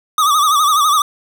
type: tone with vibrato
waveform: square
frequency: 1200 Hz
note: D6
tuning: 37 cents sharp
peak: -11 dBFS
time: 0.18-1.02 s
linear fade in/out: 2 ms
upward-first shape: sine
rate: 12 Hz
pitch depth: 100 cents each way
effects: none